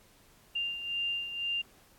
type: beating tone pair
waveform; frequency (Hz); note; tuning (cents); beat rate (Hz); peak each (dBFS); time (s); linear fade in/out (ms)
sine; 2793 / 2795; F7 / F7; -1 / +1; 2; -32 / -39; 0.55-1.62; 10
effects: pink hiss -61 dBFS RMS until 1.98 s + AAC 64 kbps